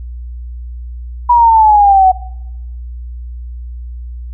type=exponential sweep; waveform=sine; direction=down; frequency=974 to 740 Hz; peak=-4 dBFS; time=1.29-2.12 s; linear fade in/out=10 ms; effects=noise-tail reverb RT60 0.8 s tail -21 dB re dry + added 60 Hz sine -23 dBFS peak until 4.33 s